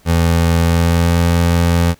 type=tone with pitch glide; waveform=25% pulse; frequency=83.8 to 85.31 Hz; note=E2 to F2; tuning=+29 to -40 cents; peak=-7 dBFS; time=0.05-1.95 s; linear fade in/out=50 ms; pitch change=+31 cents; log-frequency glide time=0.56-1.19 s; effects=pink hiss -51 dBFS RMS until 1.99 s